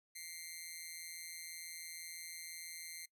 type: tone with amplitude modulation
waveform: 10% pulse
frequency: 2093 Hz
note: C7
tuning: in tune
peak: -34 dBFS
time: 0.15-3.06 s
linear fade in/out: 10 ms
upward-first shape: sine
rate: 166 Hz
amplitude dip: 75%
effects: noise-tail reverb RT60 0.1 s tail -21 dB re dry